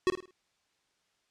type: tone with echo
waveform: square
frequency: 370 Hz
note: F#4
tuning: in tune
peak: -23 dBFS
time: 0.07-0.1 s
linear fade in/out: 0 ms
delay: 52 ms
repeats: 4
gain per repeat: -9 dB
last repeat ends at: 0.308 s
effects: white hiss -74 dBFS RMS until 1.3 s + low-pass 6000 Hz 12 dB/octave